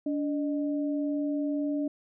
sine tone pair together, 289.2 / 612.8 Hz, D4 / D#5, -27 / -27 cents, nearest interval octave + minor second, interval 1300 cents, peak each -27 / -36 dBFS, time 0.06-1.88 s, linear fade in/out 5 ms, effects none

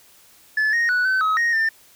sine tone with pitch steps, 1730 / 1864 / 1477 / 1526 / 1276 / 1868 / 1794 Hz, A6 / A#6 / F#6 / G6 / D#6 / A#6 / A6, -30 / -1 / -3 / -47 / +43 / +3 / +33 cents, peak -14 dBFS, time 0.57-1.69 s, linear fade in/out 5 ms, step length 160 ms, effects tanh soft clip ceiling -16 dBFS + white hiss -52 dBFS RMS until 1.95 s

